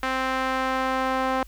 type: tone with band-pass filter sweep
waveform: sawtooth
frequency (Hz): 261.6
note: C4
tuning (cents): 0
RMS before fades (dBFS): -25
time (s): 0.03-1.43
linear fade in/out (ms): 2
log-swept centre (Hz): 1500 to 960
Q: 1.1
effects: added 50 Hz sine -43 dBFS peak until 1.47 s + white hiss -57 dBFS RMS until 1.47 s